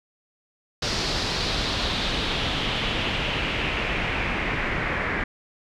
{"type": "noise with low-pass filter sweep", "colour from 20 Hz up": "pink", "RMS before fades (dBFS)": -26, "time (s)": [0.82, 5.24], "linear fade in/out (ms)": 5, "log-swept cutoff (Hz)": [4900, 1900], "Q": 2.9, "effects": []}